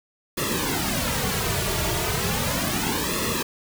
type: noise with flanger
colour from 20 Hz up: pink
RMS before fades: -25 dBFS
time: 0.37-3.43 s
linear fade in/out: 10 ms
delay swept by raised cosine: 1.3 to 3.9 ms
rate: 0.35 Hz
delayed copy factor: -0.9
effects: none